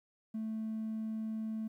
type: tone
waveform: triangle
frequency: 220 Hz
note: A3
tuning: in tune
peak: -32 dBFS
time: 0.34-1.68 s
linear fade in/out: 10 ms
effects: tanh soft clip ceiling -31 dBFS + 12-bit